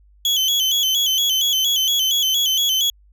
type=tone with vibrato; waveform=35% pulse; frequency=3206 Hz; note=G7; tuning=38 cents sharp; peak=-14 dBFS; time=0.25-2.9 s; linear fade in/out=2 ms; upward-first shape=square; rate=4.3 Hz; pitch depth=76 cents each way; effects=added 50 Hz sine -49 dBFS peak until 3.12 s